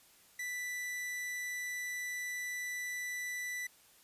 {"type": "tone", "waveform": "45% pulse", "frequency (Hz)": 1978, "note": "B6", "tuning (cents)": 2, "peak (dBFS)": -37, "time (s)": [0.39, 3.67], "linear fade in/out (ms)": 5, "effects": ["white hiss -63 dBFS RMS until 4.03 s", "resampled to 32000 Hz"]}